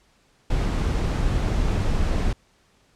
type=noise; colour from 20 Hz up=brown; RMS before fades=-22 dBFS; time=0.5-2.33 s; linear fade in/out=5 ms; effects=pink hiss -61 dBFS RMS until 2.95 s + low-pass 8000 Hz 12 dB/octave